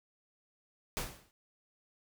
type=noise with exponential decay; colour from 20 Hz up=pink; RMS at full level=-33 dBFS; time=0.97-1.31 s; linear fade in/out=0 ms; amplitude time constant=73 ms; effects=none